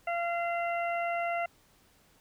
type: harmonic tone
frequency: 687 Hz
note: F5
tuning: 29 cents flat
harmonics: 1 / 2 / 3 / 4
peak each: -30 / -38 / -37 / -42 dBFS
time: 0.07-1.46 s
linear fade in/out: 5 ms
effects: pink hiss -64 dBFS RMS until 2.2 s